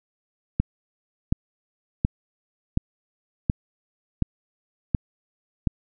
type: click train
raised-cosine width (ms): 5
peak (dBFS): -7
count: 8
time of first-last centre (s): 0.6-5.672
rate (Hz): 1.38
effects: none